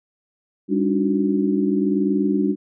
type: tone cluster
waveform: sine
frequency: 200.1 / 287.8 / 308.7 / 367.6 Hz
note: G3 / D4 / D#4 / F#4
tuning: +36 / -35 / -14 / -11 cents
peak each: -21 / -21 / -25 / -24 dBFS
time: 0.68-2.56 s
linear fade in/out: 50 ms
effects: none